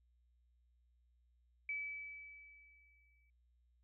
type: tone with exponential decay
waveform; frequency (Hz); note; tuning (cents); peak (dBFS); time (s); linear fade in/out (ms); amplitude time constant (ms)
sine; 2298; D7; -38; -37; 1.69-3.3; 2; 350
effects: added 60 Hz sine -70 dBFS peak until 3.83 s